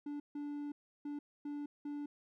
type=tone bursts at uneven times; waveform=triangle; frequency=291 Hz; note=D4; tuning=16 cents flat; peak=-37 dBFS; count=5; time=0.06-0.2 / 0.35-0.72 / 1.05-1.19 / 1.45-1.66 / 1.85-2.06 s; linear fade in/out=5 ms; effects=none